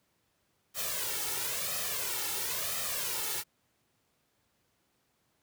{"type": "noise with flanger", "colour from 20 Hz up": "white", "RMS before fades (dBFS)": -34, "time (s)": [0.74, 3.44], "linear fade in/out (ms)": 50, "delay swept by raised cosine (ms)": [1.6, 2.28], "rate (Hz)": 0.98, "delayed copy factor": 0.75, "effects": ["pink hiss -74 dBFS RMS until 5.42 s", "high-pass 80 Hz 12 dB/octave"]}